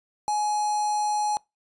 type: tone with notch filter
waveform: square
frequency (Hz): 840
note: G#5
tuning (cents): +19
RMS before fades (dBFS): -25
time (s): 0.28-1.37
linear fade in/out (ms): 0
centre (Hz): 2700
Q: 0.84
effects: noise-tail reverb RT60 0.2 s tail -23 dB re dry + resampled to 22050 Hz